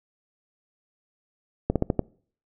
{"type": "slowing click train", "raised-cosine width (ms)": 2, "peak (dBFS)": -8, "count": 5, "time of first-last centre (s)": [1.7, 1.993], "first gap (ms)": 57, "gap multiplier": 1.17, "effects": ["noise-tail reverb RT60 0.5 s tail -24 dB re dry"]}